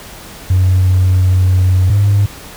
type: tone pair in turn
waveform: triangle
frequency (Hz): 92.5 / 101.19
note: F#2 / G#2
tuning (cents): 0 / -45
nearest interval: major second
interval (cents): 155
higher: second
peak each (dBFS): -4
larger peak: neither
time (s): 0.5-1.9 / 1.9-2.26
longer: first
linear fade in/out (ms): 5
effects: tanh soft clip ceiling -4 dBFS + pink hiss -33 dBFS RMS until 2.56 s